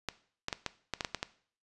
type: clicks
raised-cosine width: 0.2 ms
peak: -15 dBFS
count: 9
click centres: 0.087 / 0.484 / 0.528 / 0.663 / 0.937 / 1.008 / 1.048 / 1.147 / 1.229 s
effects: noise-tail reverb RT60 0.5 s tail -17 dB re dry + resampled to 24000 Hz